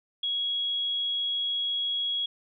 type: tone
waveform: sine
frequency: 3322 Hz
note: G#7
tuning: in tune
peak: -26 dBFS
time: 0.23-2.26 s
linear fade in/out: 5 ms
effects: none